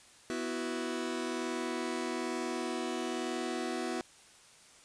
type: chord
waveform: sawtooth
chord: B suspended fourth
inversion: none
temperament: just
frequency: 246.9 / 329.3 / 370.4 Hz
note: B3 / E4 / F#4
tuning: 0 / -2 / +2 cents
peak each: -34 dBFS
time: 0.3-4.01 s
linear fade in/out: 0 ms
effects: white hiss -58 dBFS RMS until 4.84 s + resampled to 22050 Hz